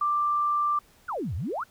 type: tone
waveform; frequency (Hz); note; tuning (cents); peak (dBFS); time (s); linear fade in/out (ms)
sine; 1180; D6; +8; -22; 0.01-0.79; 5
type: exponential two-way sweep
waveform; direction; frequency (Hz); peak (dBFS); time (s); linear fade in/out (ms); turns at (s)
sine; down then up; 1561 to 73.8 to 1561; -28; 1.08-1.64; 10; 1.35
effects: pink hiss -59 dBFS RMS until 1.7 s